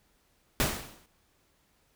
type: noise with exponential decay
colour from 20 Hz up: pink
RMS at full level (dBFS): -24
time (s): 0.6-1.06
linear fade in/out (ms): 0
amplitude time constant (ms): 100
effects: pink hiss -69 dBFS RMS until 1.95 s